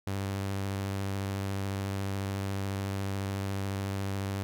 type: tone with vibrato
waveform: sawtooth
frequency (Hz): 98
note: G2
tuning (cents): 0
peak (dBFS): -27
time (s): 0.07-4.43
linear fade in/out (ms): 0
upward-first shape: sine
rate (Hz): 14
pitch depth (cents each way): 16
effects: none